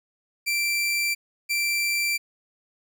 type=tone pair in turn; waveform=sawtooth; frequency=2349 / 2349 Hz; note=D7 / D7; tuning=0 / 0 cents; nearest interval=unison; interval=0 cents; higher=neither; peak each=-19 dBFS; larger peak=neither; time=0.46-1.15 / 1.49-2.18 s; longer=neither; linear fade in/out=20 ms; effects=none